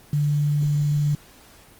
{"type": "tone with quantisation", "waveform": "sine", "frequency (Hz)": 146.83, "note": "D3", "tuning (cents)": 0, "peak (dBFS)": -18, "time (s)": [0.13, 1.15], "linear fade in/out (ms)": 2, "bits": 7, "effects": ["pink hiss -50 dBFS RMS until 1.79 s", "Opus 24 kbps"]}